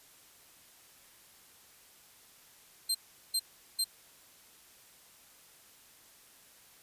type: tone bursts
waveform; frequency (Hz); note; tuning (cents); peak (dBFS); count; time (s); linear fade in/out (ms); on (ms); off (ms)
25% pulse; 4160; C8; -11; -23; 3; 2.89-3.844; 10; 58; 390
effects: white hiss -59 dBFS RMS until 6.82 s + resampled to 32000 Hz